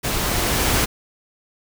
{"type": "noise with level ramp", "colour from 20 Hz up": "pink", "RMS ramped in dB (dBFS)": [-23, -18], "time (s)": [0.03, 0.86], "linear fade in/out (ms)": 20, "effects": []}